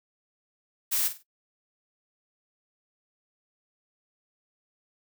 blue noise with echo, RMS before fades -26 dBFS, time 0.91-1.09 s, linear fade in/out 20 ms, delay 48 ms, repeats 3, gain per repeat -11 dB, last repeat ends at 1.234 s, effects noise-tail reverb RT60 0.1 s tail -18 dB re dry

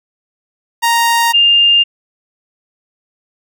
sawtooth / sine tone pair in turn, 932.3 / 2806 Hz, A#5 / F7, 0 / +8 cents, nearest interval octave + perfect fifth, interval 1908 cents, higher second, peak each -6 dBFS, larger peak neither, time 0.82-1.33 / 1.33-1.84 s, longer neither, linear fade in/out 20 ms, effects none

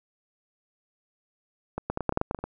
clicks, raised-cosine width 1 ms, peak -16 / -13 / -14 / -15 / -8 / -15 / -8 / -10 / -13 / -16 / -26 / -18 dBFS, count 12, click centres 1.78 / 1.9 / 1.974 / 2.007 / 2.093 / 2.124 / 2.174 / 2.214 / 2.311 / 2.347 / 2.389 / 2.44 s, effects none

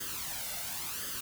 white noise with flanger, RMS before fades -38 dBFS, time 0-1.21 s, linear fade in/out 10 ms, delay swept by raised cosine 0.62 to 1.43 ms, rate 0.94 Hz, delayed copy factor +0.65, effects none

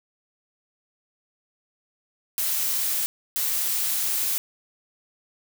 blue noise bursts at uneven times, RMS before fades -25 dBFS, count 2, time 2.38-3.06 / 3.36-4.38 s, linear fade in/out 0 ms, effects none

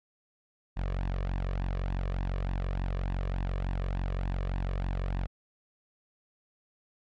sawtooth tone with flanger, 45.92 Hz, F#1, 12 cents flat, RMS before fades -31 dBFS, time 0.76-5.27 s, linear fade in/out 20 ms, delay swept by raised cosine 1.1 to 1.77 ms, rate 3.4 Hz, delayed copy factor +0.65, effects low-pass 3000 Hz 12 dB/octave + MP3 48 kbps

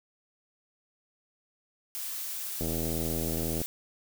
blue noise, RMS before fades -36 dBFS, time 1.95-3.66 s, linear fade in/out 0 ms
click train, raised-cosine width 2 ms, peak -20 dBFS, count 83, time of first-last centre 2.61-3.616 s, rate 81.5 Hz
effects none

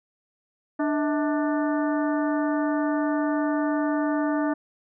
harmonic tone with a mistuned harmonic, 296.2 Hz, D4, 15 cents sharp, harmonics 1 / 2 / 3 / 4 / 5 / 6, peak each -23 / -29 / -33 / -35 / -37 / -39 dBFS, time 0.79-4.54 s, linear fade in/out 10 ms, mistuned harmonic 2, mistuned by +130 cents, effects none

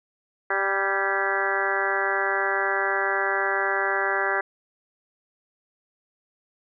harmonic tone with a mistuned harmonic, 196 Hz, G3, in tune, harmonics 2 / 3 / 4 / 5 / 6 / 7 / 8 / 9 / 10, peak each -30 / -32 / -30 / -33 / -32 / -31 / -29 / -29 / -30 dBFS, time 0.5-4.41 s, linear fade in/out 5 ms, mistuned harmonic 9, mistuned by -66 cents, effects none

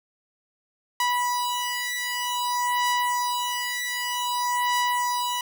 sawtooth beating tone pair, 980 / 980.53 Hz, B5 / B5, -14 / -13 cents, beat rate 0.53 Hz, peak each -23 dBFS, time 1-5.41 s, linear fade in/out 2 ms, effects none

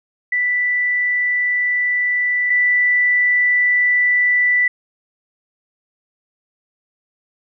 sine tone pair in turn, 1975.5 / 1975.5 Hz, B6 / B6, 0 / 0 cents, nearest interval unison, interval 0 cents, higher neither, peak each -15 / -12 dBFS, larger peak second, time 0.32-2.5 / 2.5-4.68 s, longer neither, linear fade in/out 5 ms, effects none

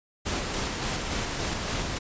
pink noise with tremolo, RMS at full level -29 dBFS, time 0.25-1.99 s, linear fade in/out 20 ms, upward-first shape square, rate 3.5 Hz, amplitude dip 25%, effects resampled to 16000 Hz

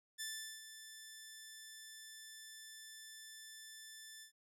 10% pulse tone with ADSR envelope, 1760 Hz, A6, in tune, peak -32 dBFS, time 0.18-4.32 s, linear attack 28 ms, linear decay 400 ms, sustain -11 dB, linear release 100 ms, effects none

